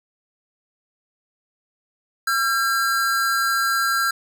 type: tone pair together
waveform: square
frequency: 1358 / 1608 Hz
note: F6 / G6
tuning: -49 / +44 cents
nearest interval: minor third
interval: 293 cents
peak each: -22 / -22 dBFS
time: 2.27-4.11 s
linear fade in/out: 5 ms
effects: none